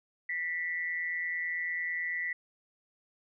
sine tone with amplitude modulation, 1969 Hz, B6, 6 cents flat, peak -28 dBFS, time 0.29-2.33 s, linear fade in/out 5 ms, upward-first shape sine, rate 169 Hz, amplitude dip 65%, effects none

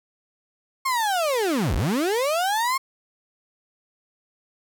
35% pulse linear two-way sweep, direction down then up, 1089 to 41.2 to 1089 Hz, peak -19 dBFS, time 0.85-2.78 s, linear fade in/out 10 ms, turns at 1.75 s, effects none

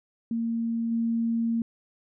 sine tone with level steps, 230 Hz, A#3, 23 cents flat, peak -25 / -23 dBFS, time 0.31-1.62 s, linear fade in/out 2 ms, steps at 0.91 s, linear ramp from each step 10 ms, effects none

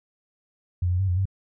sine tone with pitch steps, 88.9 / 90 / 96.3 / 89.2 / 96.2 Hz, F2 / F#2 / G2 / F2 / G2, +31 / -47 / -30 / +37 / -32 cents, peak -20 dBFS, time 0.82-1.255 s, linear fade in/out 5 ms, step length 87 ms, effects none

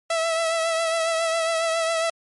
sawtooth tone with vibrato, 657 Hz, E5, 6 cents flat, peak -17 dBFS, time 0.1-2.1 s, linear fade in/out 5 ms, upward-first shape triangle, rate 7.3 Hz, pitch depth 38 cents each way, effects MP3 48 kbps

